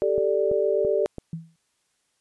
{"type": "chord", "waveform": "sine", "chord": "G suspended second", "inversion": "none", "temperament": "equal", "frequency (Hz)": [392, 440, 587.3], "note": ["G4", "A4", "D5"], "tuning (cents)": [0, 0, 0], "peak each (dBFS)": -24, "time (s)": [0.02, 1.06], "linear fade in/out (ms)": 0}
{"type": "click train", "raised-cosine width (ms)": 2, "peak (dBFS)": -20, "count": 4, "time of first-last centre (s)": [0.18, 1.183], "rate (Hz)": 2.99}
{"type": "tone with exponential decay", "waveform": "sine", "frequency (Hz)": 163.7, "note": "E3", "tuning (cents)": -12, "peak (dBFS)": -26, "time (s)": [1.33, 1.56], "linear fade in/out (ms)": 2, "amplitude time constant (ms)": 50}
{"effects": ["white hiss -71 dBFS RMS until 2.2 s", "resampled to 24000 Hz"]}